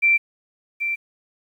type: tone with echo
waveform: sine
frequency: 2349 Hz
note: D7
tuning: in tune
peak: -13 dBFS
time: 0.02-0.18 s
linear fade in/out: 20 ms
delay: 780 ms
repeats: 1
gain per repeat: -8 dB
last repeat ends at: 0.96 s
effects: 9-bit